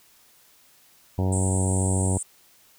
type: harmonic tone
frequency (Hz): 94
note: F#2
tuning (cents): +28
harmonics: 1 / 2 / 3 / 4 / 5 / 6 / 7 / 8 / 9 / 10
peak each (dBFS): -22 / -28 / -32 / -34 / -36 / -38 / -39 / -40 / -41 / -42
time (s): 1.18-2.18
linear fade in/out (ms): 5
type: band-pass noise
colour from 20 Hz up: white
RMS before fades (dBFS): -32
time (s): 1.32-2.23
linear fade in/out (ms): 5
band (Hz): 7600 to 9100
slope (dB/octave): 96
effects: white hiss -57 dBFS RMS until 2.78 s